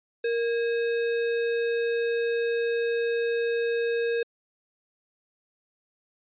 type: tone with sample-and-hold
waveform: sine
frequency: 466.2 Hz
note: A#4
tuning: in tune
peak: -23 dBFS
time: 0.24-4.23 s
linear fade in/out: 5 ms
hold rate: 2100 Hz
effects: resampled to 8000 Hz